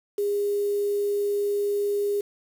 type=tone with quantisation; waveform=sine; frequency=407.7 Hz; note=G#4; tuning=32 cents flat; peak=-22 dBFS; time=0.18-2.21 s; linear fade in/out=5 ms; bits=7; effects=none